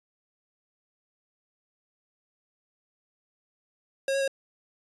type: tone with pitch steps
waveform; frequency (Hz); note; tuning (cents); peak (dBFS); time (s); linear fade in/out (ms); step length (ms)
square; 542 / 549 / 543; C#5 / C#5 / C#5; -39 / -17 / -36; -25; 4.08-4.278; 2; 66
effects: resampled to 24000 Hz